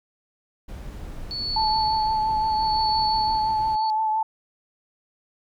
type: noise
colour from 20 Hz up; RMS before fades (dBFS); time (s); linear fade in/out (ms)
brown; -36; 0.68-3.76; 10
type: tone with tremolo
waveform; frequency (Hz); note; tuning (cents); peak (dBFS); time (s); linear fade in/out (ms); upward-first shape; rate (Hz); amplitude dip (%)
sine; 4435; C#8; 0; -24; 1.31-3.9; 0; sine; 0.75; 85
type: tone with vibrato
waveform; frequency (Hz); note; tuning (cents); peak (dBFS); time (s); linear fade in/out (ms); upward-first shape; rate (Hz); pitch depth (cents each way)
sine; 872; A5; -16; -20; 1.56-4.23; 5; triangle; 5.8; 28
effects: none